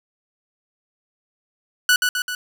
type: tone with echo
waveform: sawtooth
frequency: 1480 Hz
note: F#6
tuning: in tune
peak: -9 dBFS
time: 1.89-1.96 s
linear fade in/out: 2 ms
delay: 130 ms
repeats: 3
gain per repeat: -4 dB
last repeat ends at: 2.35 s
effects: none